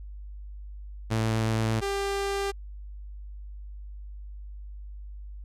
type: tone pair in turn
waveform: sawtooth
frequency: 111.4 / 397 Hz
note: A2 / G4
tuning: +22 / +22 cents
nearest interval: octave + minor seventh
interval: 2200 cents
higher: second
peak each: -20 / -23 dBFS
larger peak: first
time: 1.1-1.81 / 1.81-2.52 s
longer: neither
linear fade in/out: 20 ms
effects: added 50 Hz sine -38 dBFS peak until 5.44 s + low-pass 10000 Hz 12 dB/octave